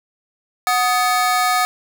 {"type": "ring-modulated tone", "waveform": "35% pulse", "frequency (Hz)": 992, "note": "B5", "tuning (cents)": 7, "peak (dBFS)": -10, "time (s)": [0.67, 1.65], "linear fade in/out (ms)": 0, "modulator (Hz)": 257, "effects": []}